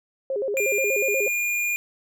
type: tone with vibrato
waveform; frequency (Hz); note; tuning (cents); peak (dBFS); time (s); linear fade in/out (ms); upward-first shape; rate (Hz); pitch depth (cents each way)
sine; 468.1; A#4; +7; -23; 0.3-1.28; 2; square; 8.3; 230
type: tone with pitch glide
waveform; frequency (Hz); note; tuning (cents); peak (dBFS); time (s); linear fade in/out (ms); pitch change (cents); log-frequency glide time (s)
square; 2400 to 2419; D7 to D#7; +37 to -49; -23; 0.57-1.76; 0; +14; 0.78-0.91
effects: none